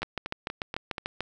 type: two click trains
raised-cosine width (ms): 0.3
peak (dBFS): -14 / -17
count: 9 / 5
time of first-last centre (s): 0.03-1.206 / 0.02-0.982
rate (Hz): 6.8 / 4.16
effects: none